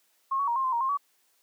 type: tone with pitch steps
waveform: sine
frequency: 1079 / 1122 / 942 / 1064 / 1037 / 938 / 1062 / 1136 Hz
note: C#6 / C#6 / A#5 / C6 / C6 / A#5 / C6 / C#6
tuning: -47 / +21 / +18 / +29 / -16 / +11 / +25 / +42 cents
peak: -24 dBFS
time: 0.31-0.974 s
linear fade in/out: 10 ms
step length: 83 ms
effects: white hiss -68 dBFS RMS until 1.42 s + high-pass 300 Hz 12 dB/octave